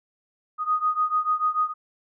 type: beating tone pair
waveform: sine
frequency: 1241 / 1247.8 Hz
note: D#6 / D#6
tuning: -5 / +5 cents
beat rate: 6.8 Hz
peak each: -23 / -25 dBFS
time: 0.58-1.74 s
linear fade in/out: 50 ms
effects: none